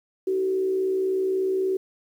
sine tone with frequency modulation, 378.9 Hz, F#4, 41 cents sharp, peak -21 dBFS, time 0.27-1.77 s, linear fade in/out 5 ms, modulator 63.6 Hz, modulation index 0.36, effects 9-bit

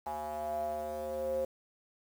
square tone with band-pass filter sweep, 75.9 Hz, D#2, 42 cents flat, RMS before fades -36 dBFS, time 0.06-1.45 s, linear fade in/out 5 ms, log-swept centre 810 to 520 Hz, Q 9.8, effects 9-bit

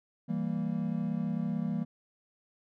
triangle chord, E diminished, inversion none, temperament equal with one note detuned, 164.81 / 196 / 231.7 Hz, E3 / G3 / Bb3, 0 / 0 / -10 cents, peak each -32 dBFS, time 0.28-1.85 s, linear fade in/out 20 ms, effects none

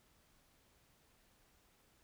silence, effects pink hiss -71 dBFS RMS until 2.03 s

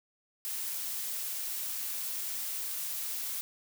blue noise, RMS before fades -36 dBFS, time 0.45-3.41 s, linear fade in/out 0 ms, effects none

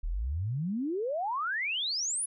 sine exponential sweep, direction up, 35.02 to 10630 Hz, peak -29 dBFS, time 0.03-2.26 s, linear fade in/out 10 ms, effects none

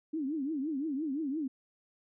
sine tone with vibrato, 292 Hz, D4, 10 cents flat, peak -31 dBFS, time 0.13-1.48 s, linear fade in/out 10 ms, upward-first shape triangle, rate 5.8 Hz, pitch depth 230 cents each way, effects none

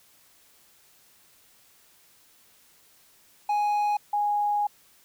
triangle / sine tone pair in turn, 830.6 / 826.7 Hz, G#5 / G#5, 0 / -8 cents, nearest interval unison, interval 8 cents, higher first, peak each -20 / -22 dBFS, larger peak first, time 3.49-3.97 / 4.13-4.67 s, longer second, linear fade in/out 5 ms, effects white hiss -59 dBFS RMS until 5.04 s

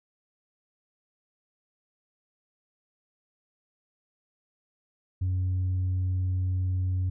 sine tone, 92.2 Hz, F#2, 6 cents flat, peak -22 dBFS, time 5.21-7.1 s, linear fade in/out 10 ms, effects tanh soft clip ceiling -23 dBFS

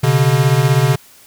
square beating tone pair, 127.2 / 143.2 Hz, C3 / D3, -48 / -43 cents, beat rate 16 Hz, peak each -14 dBFS, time 0.03-0.96 s, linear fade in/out 10 ms, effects white hiss -45 dBFS RMS until 1.26 s

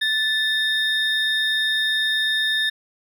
triangle tone pair together, 1753 / 3676 Hz, A6 / A#7, -7 / -25 cents, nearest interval octave + minor second, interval 1282 cents, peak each -20 dBFS, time 0.01-2.7 s, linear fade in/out 10 ms, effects none

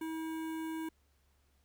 square tone with notch filter, 321 Hz, E4, 46 cents flat, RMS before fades -39 dBFS, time 0.01-0.89 s, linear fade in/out 5 ms, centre 4900 Hz, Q 0.74, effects added 70 Hz sine -70 dBFS peak until 1.64 s + pink hiss -75 dBFS RMS until 1.64 s

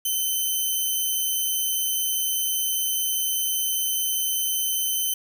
5% pulse tone, 3063 Hz, G7, 41 cents flat, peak -14 dBFS, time 0.05-5.14 s, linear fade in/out 5 ms, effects none

